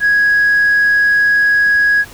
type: tone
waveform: sine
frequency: 1661.2 Hz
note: G#6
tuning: in tune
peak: -7 dBFS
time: 0-2.05 s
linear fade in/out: 50 ms
effects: tanh soft clip ceiling -6 dBFS + pink hiss -37 dBFS RMS until 2.13 s